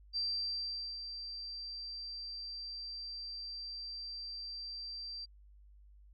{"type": "tone with ADSR envelope", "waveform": "sine", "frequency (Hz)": 4699, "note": "D8", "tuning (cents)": 0, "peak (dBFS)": -32, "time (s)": [0.13, 5.26], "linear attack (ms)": 36, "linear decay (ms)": 810, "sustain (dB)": -9, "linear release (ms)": 19, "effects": ["added 50 Hz sine -56 dBFS peak until 6.13 s"]}